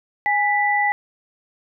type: tone pair together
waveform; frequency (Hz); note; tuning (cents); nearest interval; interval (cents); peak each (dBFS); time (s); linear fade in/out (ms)
sine; 824.9 / 1975.5; G#5 / B6; -12 / 0; octave + minor third; 1512; -19; 0.26-0.92; 0
effects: none